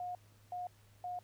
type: tone bursts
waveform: sine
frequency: 718 Hz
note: F5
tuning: 48 cents sharp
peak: -38 dBFS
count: 3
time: 0-1.19 s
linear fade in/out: 2 ms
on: 150 ms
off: 370 ms
effects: added 103 Hz sine -62 dBFS peak until 1.23 s + pink hiss -68 dBFS RMS until 1.23 s